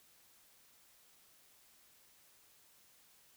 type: silence
effects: white hiss -66 dBFS RMS until 3.36 s